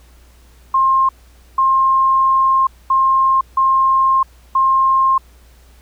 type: tone bursts at uneven times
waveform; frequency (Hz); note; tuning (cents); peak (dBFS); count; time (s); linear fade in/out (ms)
sine; 1063; C6; +27; -10; 5; 0.74-1.09 / 1.58-2.67 / 2.9-3.41 / 3.57-4.23 / 4.55-5.18; 5
effects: added 60 Hz sine -44 dBFS peak until 5.81 s + pink hiss -52 dBFS RMS until 5.81 s

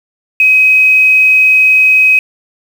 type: tone with quantisation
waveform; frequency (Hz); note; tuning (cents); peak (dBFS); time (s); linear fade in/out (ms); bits
sine; 2531; D#7; +29; -4; 0.4-2.19; 2; 5
effects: none

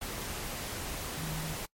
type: tone in noise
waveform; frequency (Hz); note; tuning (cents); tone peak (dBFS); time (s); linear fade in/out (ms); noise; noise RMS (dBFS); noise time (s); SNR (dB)
sine; 158; D#3; +27; -36; 1.17-1.54; 10; pink; -38; 0.01-1.66; -1
effects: noise-tail reverb RT60 0.1 s tail -23 dB re dry + MP3 64 kbps

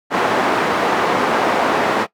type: band-pass noise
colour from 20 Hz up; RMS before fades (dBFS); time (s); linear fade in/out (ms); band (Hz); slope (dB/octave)
white; -17; 0.1-2.07; 50; 250 to 1100; 12
effects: noise-tail reverb RT60 0.1 s tail -19 dB re dry

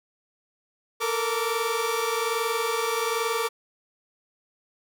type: tone cluster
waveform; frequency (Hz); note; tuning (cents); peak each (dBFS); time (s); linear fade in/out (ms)
sawtooth; 447 / 468.2 / 1162; A4 / A#4 / D6; +27 / +8 / -19; -25; 1-3.49; 20
effects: none

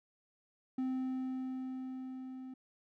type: tone with level ramp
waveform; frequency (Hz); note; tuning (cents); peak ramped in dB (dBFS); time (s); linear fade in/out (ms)
triangle; 259.2; C4; -16; -30 to -42; 0.78-2.54; 5
effects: none

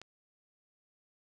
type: click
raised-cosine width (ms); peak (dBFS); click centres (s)
0.2; -30; 0.016
effects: none

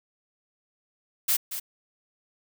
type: noise with echo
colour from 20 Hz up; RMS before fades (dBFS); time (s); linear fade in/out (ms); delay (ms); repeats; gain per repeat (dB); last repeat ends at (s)
blue; -23; 1.28-1.37; 10; 230; 1; -10; 1.6
effects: none

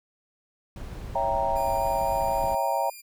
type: noise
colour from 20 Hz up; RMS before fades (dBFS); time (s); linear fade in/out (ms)
brown; -36; 0.76-2.55; 2
type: chord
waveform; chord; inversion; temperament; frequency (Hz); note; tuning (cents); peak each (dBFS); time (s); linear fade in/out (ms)
sine; C# diminished seventh; none; equal; 554.4 / 659.3 / 784 / 932.3; C#5 / E5 / G5 / Bb5; 0 / 0 / 0 / 0; -30 / -29 / -28 / -27; 1.15-2.9; 5
type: tone with vibrato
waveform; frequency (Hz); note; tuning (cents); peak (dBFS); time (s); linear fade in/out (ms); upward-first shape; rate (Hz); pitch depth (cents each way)
5% pulse; 2409; D7; +43; -33; 1.55-3.02; 20; sine; 3.9; 11
effects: none

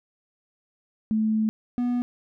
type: tone pair in turn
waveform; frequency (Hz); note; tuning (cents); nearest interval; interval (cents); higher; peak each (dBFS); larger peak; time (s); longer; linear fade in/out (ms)
sine / triangle; 217.9 / 244.4; A3 / B3; -17 / -18; major second; 199; second; -20; neither; 1.11-1.49 / 1.78-2.02; first; 0
effects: none

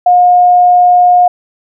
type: tone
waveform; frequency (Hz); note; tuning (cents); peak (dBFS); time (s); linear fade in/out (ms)
sine; 716; F5; +43; -3; 0.06-1.28; 5
effects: none

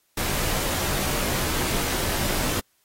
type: noise with comb filter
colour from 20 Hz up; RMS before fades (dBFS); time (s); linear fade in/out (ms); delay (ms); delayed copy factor
pink; -26; 0.17-2.6; 5; 18; -0.6
effects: white hiss -67 dBFS RMS until 2.84 s + AAC 48 kbps

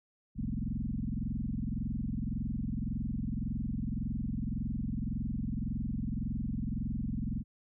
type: tone with frequency modulation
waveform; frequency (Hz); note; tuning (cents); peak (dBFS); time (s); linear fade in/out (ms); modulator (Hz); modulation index
sine; 130.81; C3; 0; -31; 0.35-7.44; 50; 21.8; 5.3
effects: none

